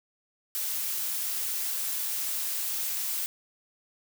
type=noise; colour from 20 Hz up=blue; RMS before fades=-31 dBFS; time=0.55-3.26 s; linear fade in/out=0 ms; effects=none